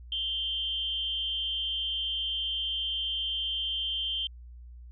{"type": "tone with amplitude modulation", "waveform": "sine", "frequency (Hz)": 3136, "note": "G7", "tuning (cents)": 0, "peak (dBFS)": -26, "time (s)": [0.12, 4.27], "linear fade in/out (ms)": 2, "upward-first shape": "sine", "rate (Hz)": 285, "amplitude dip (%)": 60, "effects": ["added 60 Hz sine -44 dBFS peak until 4.91 s"]}